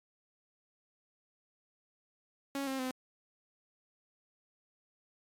sawtooth tone with pitch steps, 276.6 / 266.7 / 257.2 Hz, C#4 / C4 / C4, -4 / +33 / -30 cents, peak -30 dBFS, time 2.55-2.91 s, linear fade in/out 2 ms, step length 120 ms, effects MP3 96 kbps

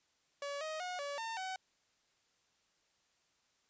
sawtooth tone with pitch steps, 568 / 627 / 725 / 570 / 905 / 754 Hz, C#5 / D#5 / F#5 / C#5 / A5 / F#5, +42 / +13 / -35 / +48 / +48 / +32 cents, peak -35 dBFS, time 0.42-1.56 s, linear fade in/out 2 ms, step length 190 ms, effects white hiss -75 dBFS RMS until 3.69 s + resampled to 16000 Hz

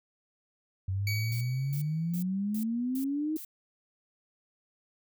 sine exponential sweep, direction up, 93.1 to 319.3 Hz, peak -28 dBFS, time 0.88-3.37 s, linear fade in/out 5 ms
25% pulse tone with exponential decay, 2263 Hz, C#7, 35 cents sharp, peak -27 dBFS, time 1.07-2.22 s, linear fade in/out 2 ms, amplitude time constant 250 ms
violet noise bursts, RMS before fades -43 dBFS, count 6, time 1.32-3.448 s, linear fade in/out 0 ms, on 88 ms, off 320 ms
effects none

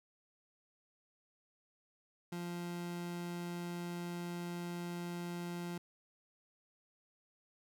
30% pulse tone, 174 Hz, F3, 6 cents flat, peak -37 dBFS, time 2.32-5.78 s, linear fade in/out 5 ms, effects none

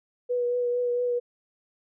sine tone with vibrato, 487.9 Hz, B4, 21 cents flat, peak -23 dBFS, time 0.29-1.2 s, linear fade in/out 20 ms, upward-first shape triangle, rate 4.4 Hz, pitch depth 21 cents each way, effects none

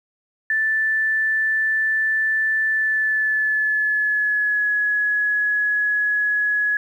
sine tone with pitch glide, 1760 to 1685.4 Hz, A6 to G#6, 0 to +25 cents, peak -17 dBFS, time 0.5-6.77 s, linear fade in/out 2 ms, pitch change -75 cents, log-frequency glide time 2.68-4.69 s, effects 9-bit

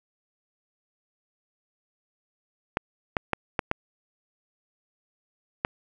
clicks, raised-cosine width 0.5 ms, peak -8 dBFS, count 6, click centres 2.771 / 3.168 / 3.333 / 3.592 / 3.714 / 5.649 s, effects none

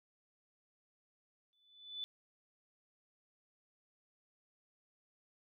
sine tone with exponential growth, 3491 Hz, A7, 14 cents flat, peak -37 dBFS, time 1.53-2.04 s, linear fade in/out 0 ms, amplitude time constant 110 ms, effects none

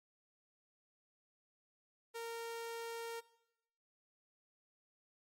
sawtooth tone, 461.7 Hz, A#4, 17 cents flat, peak -38 dBFS, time 2.14-3.21 s, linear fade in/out 20 ms, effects noise-tail reverb RT60 0.8 s tail -18 dB re dry + MP3 64 kbps

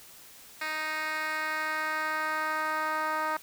10% pulse tone with band-pass filter sweep, 311.1 Hz, D#4, in tune, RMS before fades -31 dBFS, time 0.61-3.37 s, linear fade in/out 5 ms, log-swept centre 2400 to 1100 Hz, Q 1.4, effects white hiss -51 dBFS RMS until 3.42 s

